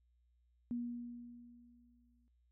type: tone with exponential decay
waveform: sine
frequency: 239.7 Hz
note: A#3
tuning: 48 cents sharp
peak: -35 dBFS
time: 0.71-2.28 s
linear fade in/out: 0 ms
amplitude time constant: 340 ms
effects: noise-tail reverb RT60 0.2 s tail -24 dB re dry + added 60 Hz sine -70 dBFS peak until 2.51 s